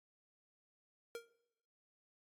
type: tone with exponential decay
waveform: square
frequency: 466.2 Hz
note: A#4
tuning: in tune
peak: -40 dBFS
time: 1.15-1.29 s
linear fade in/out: 1 ms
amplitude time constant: 29 ms
effects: noise-tail reverb RT60 0.8 s tail -19 dB re dry + AAC 64 kbps